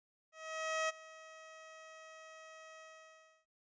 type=tone with ADSR envelope; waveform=15% pulse; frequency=637 Hz; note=D#5; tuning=41 cents sharp; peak=-26 dBFS; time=0.32-3.46 s; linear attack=570 ms; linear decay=21 ms; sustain=-20 dB; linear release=660 ms; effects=resampled to 16000 Hz